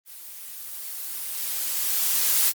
blue noise with level ramp, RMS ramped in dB -42 to -19 dBFS, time 0.05-2.53 s, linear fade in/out 50 ms, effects Opus 24 kbps

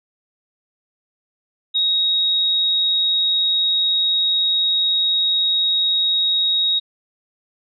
sine tone, 3778 Hz, A#7, 22 cents sharp, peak -15 dBFS, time 1.74-6.8 s, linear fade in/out 20 ms, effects none

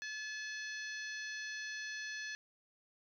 harmonic tone, 860 Hz, A5, 40 cents flat, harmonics 2 / 3 / 4 / 5 / 6 / 7, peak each -42 / -50 / -54 / -50 / -56 / -52 dBFS, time 0.02-2.35 s, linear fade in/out 0 ms, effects 13-bit

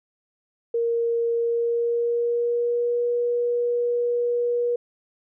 sine tone with pitch glide, 466.2 to 480.4 Hz, A#4 to B4, 0 to -48 cents, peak -20 dBFS, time 0.74-4.76 s, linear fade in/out 5 ms, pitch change +52 cents, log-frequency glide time 1.34-3.06 s, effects none

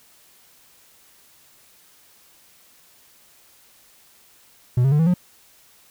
triangle tone with pitch steps, 123.47 / 135.42 / 148.54 / 162.92 / 178.69 Hz, B2 / C#3 / D3 / E3 / F3, 0 / -40 / +20 / -20 / +40 cents, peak -12 dBFS, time 4.77-5.14 s, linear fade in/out 5 ms, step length 74 ms, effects white hiss -54 dBFS RMS until 5.9 s

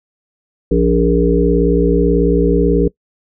harmonic tone with a mistuned harmonic, 58.27 Hz, A#1, in tune, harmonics 1 / 3 / 5 / 7 / 8, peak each -16 / -16 / -16 / -16 / -16 dBFS, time 0.71-2.88 s, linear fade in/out 5 ms, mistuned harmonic 5, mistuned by -20 cents, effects noise-tail reverb RT60 0.1 s tail -22 dB re dry

